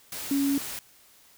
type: tone in noise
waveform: sine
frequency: 278.7 Hz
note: C#4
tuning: 9 cents sharp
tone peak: -22 dBFS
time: 0.31-0.58 s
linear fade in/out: 2 ms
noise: white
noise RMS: -36 dBFS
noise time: 0.12-0.79 s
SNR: +11 dB
effects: white hiss -57 dBFS RMS until 1.37 s